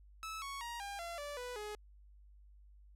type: tone with pitch steps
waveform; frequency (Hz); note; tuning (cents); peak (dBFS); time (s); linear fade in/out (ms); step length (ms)
sawtooth; 1304 / 1109.3 / 943.6 / 802.7 / 682.8 / 580.9 / 494.1 / 420.3; E6 / C#6 / A#5 / G5 / F5 / D5 / B4 / G#4; -19 / +1 / +21 / +41 / -39 / -19 / +1 / +21; -38; 0.23-1.75; 0; 190
effects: added 50 Hz sine -57 dBFS peak until 2.95 s + low-pass 12000 Hz 12 dB/octave